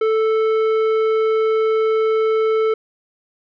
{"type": "tone with tanh clipping", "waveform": "triangle", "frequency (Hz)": 440, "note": "A4", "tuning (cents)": 0, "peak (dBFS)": -16, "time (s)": [0.01, 2.74], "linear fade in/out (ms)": 5, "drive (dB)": 15, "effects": []}